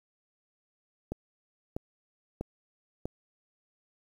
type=click train; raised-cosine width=2 ms; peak=-20 dBFS; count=4; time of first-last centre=1.12-3.055 s; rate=1.55 Hz; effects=9-bit